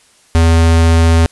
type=tone; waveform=square; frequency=82.5 Hz; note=E2; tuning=2 cents sharp; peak=-7 dBFS; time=0.35-1.26 s; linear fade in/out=0 ms; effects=white hiss -49 dBFS RMS until 1.31 s + resampled to 24000 Hz